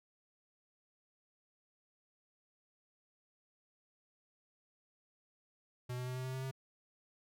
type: tone with pitch steps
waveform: square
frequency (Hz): 124.2 / 125.57 / 126.96 / 128.36 / 129.77 / 131.21 / 132.65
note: B2 / B2 / B2 / C3 / C3 / C3 / C3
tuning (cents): +10 / +29 / +48 / -33 / -14 / +5 / +24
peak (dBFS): -39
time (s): 5.89-6.513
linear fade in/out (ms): 10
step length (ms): 89
effects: none